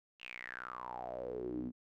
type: tone with band-pass filter sweep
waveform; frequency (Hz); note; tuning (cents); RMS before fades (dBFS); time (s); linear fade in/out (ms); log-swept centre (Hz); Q
sawtooth; 61.74; B1; 0; -43; 0.19-1.72; 50; 2900 to 240; 9
effects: none